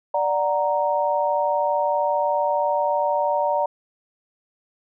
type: chord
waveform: sine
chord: D augmented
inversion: none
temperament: equal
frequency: 587.3 / 740 / 932.3 Hz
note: D5 / F#5 / A#5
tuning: 0 / 0 / 0 cents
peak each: -22 / -26 / -22 dBFS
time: 0.14-3.66 s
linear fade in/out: 5 ms
effects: none

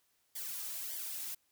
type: noise with flanger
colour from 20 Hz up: blue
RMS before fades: -41 dBFS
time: 0.35-1.35 s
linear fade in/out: 10 ms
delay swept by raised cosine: 0.74 to 2.84 ms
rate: 1.7 Hz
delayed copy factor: -0.75
effects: white hiss -75 dBFS RMS until 1.51 s

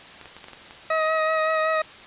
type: clicks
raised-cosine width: 0.3 ms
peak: -25 dBFS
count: 7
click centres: 0.213 / 0.257 / 0.366 / 0.442 / 0.484 / 0.533 / 0.709 s
type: tone with vibrato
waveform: 20% pulse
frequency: 633 Hz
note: D#5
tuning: 30 cents sharp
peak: -15 dBFS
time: 0.9-1.82 s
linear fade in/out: 5 ms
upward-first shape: sine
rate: 5.3 Hz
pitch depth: 18 cents each way
effects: white hiss -43 dBFS RMS until 2.06 s + resampled to 8000 Hz

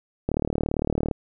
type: click train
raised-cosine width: 2 ms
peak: -10 dBFS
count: 32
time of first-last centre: 0.29-1.112 s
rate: 37.7 Hz
effects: none

